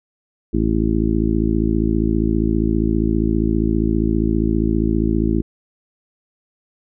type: harmonic tone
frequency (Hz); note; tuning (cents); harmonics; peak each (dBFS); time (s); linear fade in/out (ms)
55; A1; 0; 1 / 2 / 3 / 4 / 5 / 6 / 7; -21 / -25 / -24 / -21 / -24 / -21 / -28; 0.53-5.42; 10
effects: none

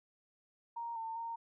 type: tone with pitch steps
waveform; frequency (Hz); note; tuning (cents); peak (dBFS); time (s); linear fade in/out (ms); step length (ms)
sine; 933 / 901 / 922; A#5 / A5 / A#5; +1 / +41 / -19; -38; 0.76-1.36; 10; 200
effects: none

